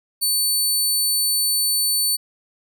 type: tone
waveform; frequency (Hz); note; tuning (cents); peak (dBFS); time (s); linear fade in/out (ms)
15% pulse; 4500; C#8; +25; -11; 0.21-2.17; 20
effects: none